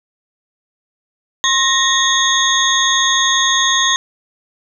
sine tone cluster, 1066 / 1867 / 3379 / 3676 / 6480 Hz, C6 / A#6 / G#7 / A#7 / G#8, +32 / +2 / +29 / -25 / -43 cents, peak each -18 dBFS, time 1.44-3.96 s, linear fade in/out 0 ms, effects none

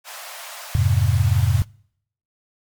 pink high-pass noise, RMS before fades -36 dBFS, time 0.04-1.65 s, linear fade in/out 50 ms, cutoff 600 Hz, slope 48 dB/octave
sine chord, F minor, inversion none, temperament just, 87.31 / 104.77 / 130.96 Hz, F2 / Ab2 / C3, 0 / +16 / +2 cents, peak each -19 / -18 / -20 dBFS, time 0.75-1.62 s, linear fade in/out 0 ms
effects noise-tail reverb RT60 0.7 s tail -26 dB re dry + MP3 96 kbps

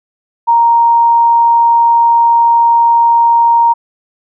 sine tone, 933 Hz, A#5, 1 cent sharp, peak -5 dBFS, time 0.47-3.74 s, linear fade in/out 20 ms, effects none

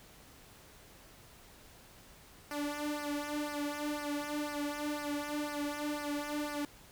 sawtooth tone with flanger, 293.7 Hz, D4, in tune, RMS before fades -37 dBFS, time 2.51-6.65 s, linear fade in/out 2 ms, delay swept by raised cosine 0.27 to 3.17 ms, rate 2 Hz, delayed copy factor -0.95, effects pink hiss -57 dBFS RMS until 6.91 s

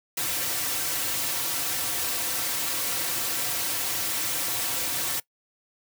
white noise with comb filter, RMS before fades -28 dBFS, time 0.17-5.2 s, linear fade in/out 5 ms, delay 4.8 ms, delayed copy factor -0.75, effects noise-tail reverb RT60 0.1 s tail -21 dB re dry + high-pass 100 Hz 12 dB/octave

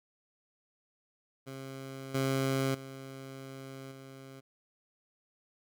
15% pulse tone with level steps, 134.3 Hz, C3, 46 cents sharp, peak -35 / -22 / -37 / -41 dBFS, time 1.46-4.41 s, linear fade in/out 20 ms, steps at 2.14 / 2.74 / 3.91 s, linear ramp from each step 10 ms, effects none

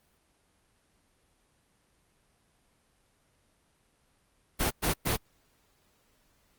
pink noise bursts, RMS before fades -27 dBFS, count 3, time 4.59-5.17 s, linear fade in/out 20 ms, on 120 ms, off 110 ms, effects pink hiss -69 dBFS RMS until 6.58 s + Opus 32 kbps

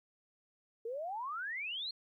sine exponential sweep, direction up, 440 to 4316 Hz, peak -37 dBFS, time 0.85-1.91 s, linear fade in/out 5 ms, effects 13-bit

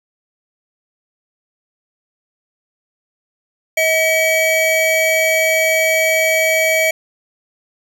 square tone pair together, 640 / 2281 Hz, D#5 / C#7, +49 / +49 cents, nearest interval octave + minor seventh, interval 2200 cents, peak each -16 dBFS, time 3.77-6.91 s, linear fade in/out 5 ms, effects 8-bit

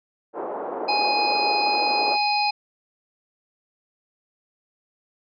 pink band-pass noise, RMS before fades -30 dBFS, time 0.33-2.18 s, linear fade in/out 50 ms, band 360 to 950 Hz, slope 24 dB/octave
harmonic tone, 830.6 Hz, G#5, in tune, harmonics 1 / 3 / 5 / 6, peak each -21 / -26 / -28 / -29 dBFS, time 0.88-2.51 s, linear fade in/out 10 ms
effects none

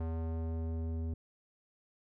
square tone with low-pass filter sweep, 81.6 Hz, E2, 17 cents flat, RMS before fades -36 dBFS, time 0-1.14 s, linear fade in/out 5 ms, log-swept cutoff 900 to 340 Hz, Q 0.81, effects none

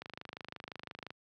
click train, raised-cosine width 0.3 ms, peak -27 dBFS, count 29, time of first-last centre 0.02-1.105 s, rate 25.8 Hz, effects high-pass 100 Hz 12 dB/octave

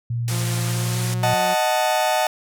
sine tone, 118.1 Hz, A#2, 23 cents sharp, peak -21 dBFS, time 0.1-1.34 s, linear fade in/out 5 ms
white low-pass noise, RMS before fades -31 dBFS, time 0.28-1.14 s, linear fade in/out 0 ms, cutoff 11000 Hz, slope 24 dB/octave
sawtooth tone with pitch glide, 174.61 to 182.02 Hz, F3 to F#3, 0 to -28 cents, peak -25 dBFS, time 0.3-1.55 s, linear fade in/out 20 ms, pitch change +72 cents, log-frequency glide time 0.66-1.1 s
40% pulse chord, D# diminished, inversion none, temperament equal, 622.3 / 740 / 880 Hz, D#5 / F#5 / A5, 0 / 0 / 0 cents, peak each -21 / -21 / -22 dBFS, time 1.23-2.27 s, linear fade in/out 2 ms
effects none

